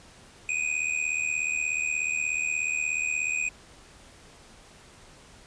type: tone with amplitude modulation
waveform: square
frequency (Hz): 2489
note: D#7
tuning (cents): 0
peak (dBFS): -23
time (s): 0.49-3.49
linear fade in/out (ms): 2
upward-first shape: sine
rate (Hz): 76.7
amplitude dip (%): 80
effects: pink hiss -52 dBFS RMS until 5.46 s + resampled to 22050 Hz